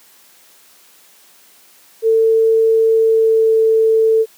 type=tone with pitch glide; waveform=sine; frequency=447.7 to 444.6 Hz; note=A4 to A4; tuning=+30 to +18 cents; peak=-9 dBFS; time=2.02-4.26 s; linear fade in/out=50 ms; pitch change=-12 cents; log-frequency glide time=2.95-3.58 s; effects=white hiss -48 dBFS RMS until 4.37 s + high-pass 200 Hz 12 dB/octave